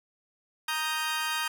20% pulse chord, Eb major, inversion second, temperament equal, 932.3 / 1244.5 / 1568 Hz, Bb5 / Eb6 / G6, 0 / 0 / 0 cents, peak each -28 dBFS, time 0.68-1.48 s, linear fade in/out 5 ms, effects none

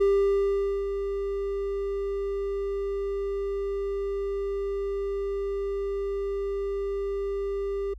triangle tone with ADSR envelope, 396.9 Hz, G4, 22 cents sharp, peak -16 dBFS, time 0-7.94 s, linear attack 15 ms, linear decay 830 ms, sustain -9 dB, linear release 8 ms, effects added 50 Hz sine -40 dBFS peak until 7.98 s

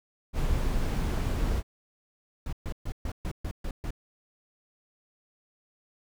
brown noise, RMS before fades -27 dBFS, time 0.33-1.63 s, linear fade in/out 50 ms
brown noise bursts, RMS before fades -32 dBFS, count 8, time 2.46-3.906 s, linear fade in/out 2 ms, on 67 ms, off 130 ms
effects none

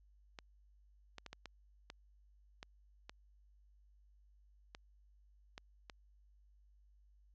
clicks, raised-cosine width 0.2 ms, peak -30 dBFS, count 11, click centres 0.388 / 1.183 / 1.263 / 1.33 / 1.457 / 1.901 / 2.629 / 3.095 / 4.749 / 5.579 / 5.898 s, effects added 50 Hz sine -64 dBFS peak until 7.34 s + low-pass 6000 Hz 12 dB/octave

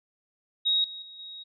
sine tone with level steps, 3784 Hz, A#7, 25 cents sharp, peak -21 / -37 / -43 / -39 dBFS, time 0.65-1.44 s, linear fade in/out 20 ms, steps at 0.84 / 1.02 / 1.19 s, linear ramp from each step 2 ms, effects none

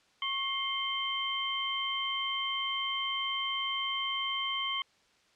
sine tone cluster, 1096 / 2117 / 3121 Hz, C#6 / C7 / G7, -20 / +20 / -8 cents, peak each -36 / -37 / -32 dBFS, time 0.22-4.82 s, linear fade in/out 2 ms, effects white hiss -66 dBFS RMS until 5.35 s + low-pass 5000 Hz 12 dB/octave

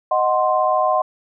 sine chord, C diminished, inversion first, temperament equal, 622.3 / 740 / 1046.5 Hz, Eb5 / Gb5 / C6, 0 / 0 / 0 cents, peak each -19 dBFS, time 0.11-1.02 s, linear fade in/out 5 ms, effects none

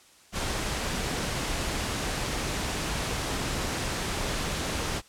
pink noise, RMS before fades -30 dBFS, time 0.32-5.02 s, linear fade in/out 50 ms, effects white hiss -56 dBFS RMS until 5.08 s + low-pass 9000 Hz 12 dB/octave

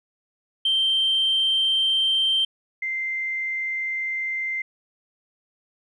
sine tone pair in turn, 3136 / 2085 Hz, G7 / C7, 0 / -7 cents, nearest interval perfect fifth, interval 707 cents, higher first, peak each -17 / -24 dBFS, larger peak first, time 0.65-2.45 / 2.82-4.62 s, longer neither, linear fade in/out 5 ms, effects tanh soft clip ceiling -14 dBFS

